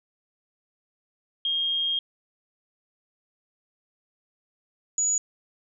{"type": "tone pair in turn", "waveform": "sine", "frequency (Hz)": [3234, 6853], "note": ["G#7", "A8"], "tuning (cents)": [-47, -47], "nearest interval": "octave + minor second", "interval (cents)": 1300, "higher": "second", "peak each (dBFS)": [-23, -21], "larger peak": "second", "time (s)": [[1.45, 1.99], [4.98, 5.18]], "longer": "first", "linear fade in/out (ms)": 2, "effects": []}